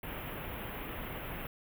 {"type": "band-stop noise", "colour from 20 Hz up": "pink", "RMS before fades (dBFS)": -41, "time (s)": [0.03, 1.47], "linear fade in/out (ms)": 2, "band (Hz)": [3100, 12000], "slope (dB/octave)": 48, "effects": []}